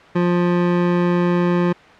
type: tone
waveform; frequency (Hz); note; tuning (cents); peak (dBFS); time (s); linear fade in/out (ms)
25% pulse; 175.8; F3; +12; -11; 0.15-1.73; 10
effects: white hiss -43 dBFS RMS until 1.99 s + low-pass 2000 Hz 12 dB/octave